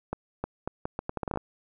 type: accelerating click train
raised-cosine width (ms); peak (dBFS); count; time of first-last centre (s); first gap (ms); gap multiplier
1; -16; 13; 0.13-1.374; 310; 0.76
effects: none